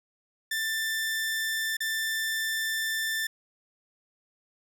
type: tone with dropouts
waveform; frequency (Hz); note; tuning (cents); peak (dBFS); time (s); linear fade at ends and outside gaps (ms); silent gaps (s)
sawtooth; 1776; A6; +16; -24; 0.51-3.27; 5; 1.769-1.804
effects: none